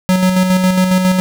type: tone with tremolo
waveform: square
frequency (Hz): 185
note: F#3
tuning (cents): 0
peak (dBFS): -9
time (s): 0.09-1.2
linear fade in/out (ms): 0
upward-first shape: square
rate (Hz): 7.3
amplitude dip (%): 40
effects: none